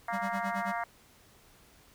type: harmonic tone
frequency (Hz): 233.1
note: A#3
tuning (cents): 0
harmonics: 3 / 4 / 5 / 6 / 7 / 8 / 9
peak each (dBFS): -35 / -37 / -39 / -41 / -42 / -43 / -44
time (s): 0.08-0.84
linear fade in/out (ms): 5
type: tone with tremolo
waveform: square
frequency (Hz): 196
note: G3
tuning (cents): 0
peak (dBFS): -34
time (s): 0.12-0.73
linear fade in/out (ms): 20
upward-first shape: sine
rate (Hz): 9.2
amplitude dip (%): 100
effects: pink hiss -60 dBFS RMS until 1.94 s